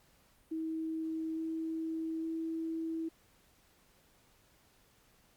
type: tone with pitch steps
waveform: sine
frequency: 320.7 / 322.9 / 325.2 Hz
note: E4 / E4 / E4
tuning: -48 / -36 / -23 cents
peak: -34 dBFS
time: 0.51-3.09 s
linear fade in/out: 10 ms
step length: 860 ms
effects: pink hiss -67 dBFS RMS until 5.36 s + Opus 48 kbps